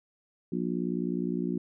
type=harmonic tone; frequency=59.8 Hz; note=A#1; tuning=45 cents sharp; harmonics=3 / 4 / 5 / 6; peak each=-32 / -33 / -34 / -35 dBFS; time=0.52-1.58 s; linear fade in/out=5 ms; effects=none